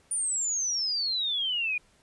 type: exponential sweep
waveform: sine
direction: down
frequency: 9470 to 2412 Hz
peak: -26 dBFS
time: 0.11-1.78 s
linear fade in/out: 5 ms
effects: pink hiss -63 dBFS RMS until 2.02 s + resampled to 24000 Hz